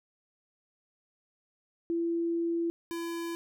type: tone pair in turn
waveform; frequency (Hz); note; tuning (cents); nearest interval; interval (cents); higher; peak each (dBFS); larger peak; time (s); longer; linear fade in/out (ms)
sine / square; 336.8 / 336.8; E4 / E4; +37 / +37; unison; 0; neither; -27 / -34; first; 1.9-2.7 / 2.91-3.35; first; 0
effects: none